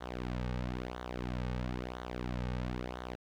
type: tone with flanger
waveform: sawtooth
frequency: 61.74 Hz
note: B1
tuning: in tune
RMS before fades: -38 dBFS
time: 0-3.16 s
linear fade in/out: 20 ms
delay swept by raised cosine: 0.39 to 2.99 ms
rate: 1 Hz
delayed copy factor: -0.75
effects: low-pass 4000 Hz 12 dB/octave + 11-bit